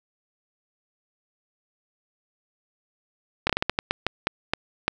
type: slowing click train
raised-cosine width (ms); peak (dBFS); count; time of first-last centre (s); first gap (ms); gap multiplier
0.3; -5; 12; 3.47-4.88; 25; 1.3
effects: none